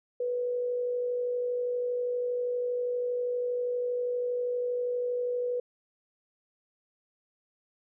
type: tone with amplitude modulation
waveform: sine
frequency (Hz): 490.8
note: B4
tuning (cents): -11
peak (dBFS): -26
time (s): 0.2-5.6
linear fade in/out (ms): 5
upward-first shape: sine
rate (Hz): 52.5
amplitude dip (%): 30
effects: none